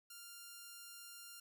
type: tone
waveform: 5% pulse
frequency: 1396.9 Hz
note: F6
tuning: in tune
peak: -40 dBFS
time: 0.1-1.4 s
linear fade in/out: 5 ms
effects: 13-bit